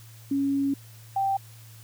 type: tone pair in turn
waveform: sine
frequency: 277.2 / 782 Hz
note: C#4 / G5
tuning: 0 / -4 cents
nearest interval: octave + tritone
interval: 1796 cents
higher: second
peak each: -22 dBFS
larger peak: neither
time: 0.31-0.74 / 1.16-1.37 s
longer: first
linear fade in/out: 5 ms
effects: added 112 Hz sine -46 dBFS peak until 1.83 s + white hiss -53 dBFS RMS until 1.83 s